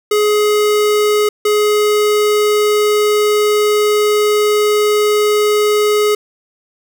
square tone bursts at uneven times, 420 Hz, G#4, 19 cents sharp, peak -11 dBFS, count 2, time 0.11-1.29 / 1.45-6.15 s, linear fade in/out 5 ms, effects none

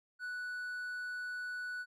triangle tone with hard clipping, 1480 Hz, F#6, in tune, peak -39 dBFS, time 0.19-1.86 s, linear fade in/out 50 ms, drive 6 dB, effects none

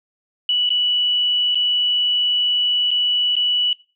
sine tone with dropouts, 2952 Hz, F#7, 5 cents flat, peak -15 dBFS, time 0.49-3.73 s, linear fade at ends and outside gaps 2 ms, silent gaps 0.692-0.703 / 1.547-1.554 / 2.907-2.913 / 3.355-3.365 s, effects noise-tail reverb RT60 0.3 s tail -20 dB re dry

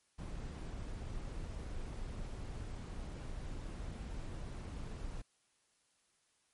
brown noise, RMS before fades -43 dBFS, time 0.18-5.22 s, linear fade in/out 10 ms, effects white hiss -75 dBFS RMS until 6.53 s + MP3 48 kbps

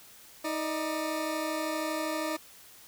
20% pulse tone pair together, 315.3 / 598 Hz, D#4 / D5, +23 / +31 cents, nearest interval major seventh, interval 1108 cents, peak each -27 / -30 dBFS, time 0.44-2.37 s, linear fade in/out 10 ms, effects white hiss -53 dBFS RMS until 2.87 s

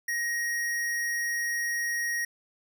square tone, 1882 Hz, A#6, 16 cents sharp, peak -28 dBFS, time 0.08-2.25 s, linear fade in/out 5 ms, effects none

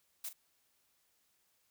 blue noise with echo, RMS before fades -41 dBFS, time 0.24-0.29 s, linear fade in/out 5 ms, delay 41 ms, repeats 1, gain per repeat -12 dB, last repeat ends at 0.331 s, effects white hiss -75 dBFS RMS until 1.7 s

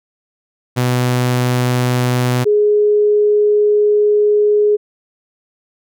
sawtooth / sine tone pair in turn, 124.5 / 417.8 Hz, B2 / G#4, +14 / +10 cents, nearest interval octave + major sixth, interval 2096 cents, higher second, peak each -9 dBFS, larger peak neither, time 0.76-2.45 / 2.45-4.77 s, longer second, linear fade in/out 20 ms, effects none

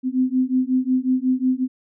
sine beating tone pair, 254.2 / 259.7 Hz, C4 / C4, -50 / -13 cents, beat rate 5.5 Hz, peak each -20 dBFS, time 0.03-1.68 s, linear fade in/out 50 ms, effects none

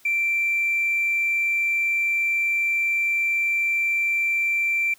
sine tone with hard clipping, 2349 Hz, D7, in tune, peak -20 dBFS, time 0.05-4.94 s, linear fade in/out 5 ms, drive 1 dB, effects white hiss -55 dBFS RMS until 4.98 s

